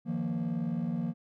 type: chord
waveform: triangle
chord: Eb suspended second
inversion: none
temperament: equal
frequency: 155.56 / 174.61 / 233.1 Hz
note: Eb3 / F3 / Bb3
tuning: 0 / 0 / 0 cents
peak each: -33 / -30 / -30 dBFS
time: 0.05-1.14 s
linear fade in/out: 50 ms
effects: tanh soft clip ceiling -24 dBFS